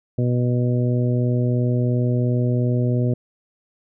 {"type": "harmonic tone", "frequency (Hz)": 122.9, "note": "B2", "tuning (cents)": -8, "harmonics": [1, 2, 3, 4, 5], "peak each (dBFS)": [-18, -24, -28, -30, -32], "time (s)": [0.18, 3.14], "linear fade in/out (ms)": 5, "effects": []}